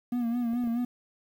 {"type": "tone with vibrato", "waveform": "triangle", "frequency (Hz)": 238, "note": "A#3", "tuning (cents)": 36, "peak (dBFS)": -24, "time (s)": [0.12, 0.85], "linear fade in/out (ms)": 5, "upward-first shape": "sine", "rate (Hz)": 4.7, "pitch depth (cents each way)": 58}
{"type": "clicks", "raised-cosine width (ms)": 2, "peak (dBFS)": -34, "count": 3, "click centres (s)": [0.534, 0.639, 0.674]}
{"effects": ["9-bit"]}